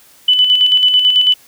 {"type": "tone with tremolo", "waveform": "sine", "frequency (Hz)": 2997, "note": "F#7", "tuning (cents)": 22, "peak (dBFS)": -6, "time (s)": [0.28, 1.34], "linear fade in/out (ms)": 5, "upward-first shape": "square", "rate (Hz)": 9.1, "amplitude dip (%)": 45, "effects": ["white hiss -46 dBFS RMS until 1.47 s"]}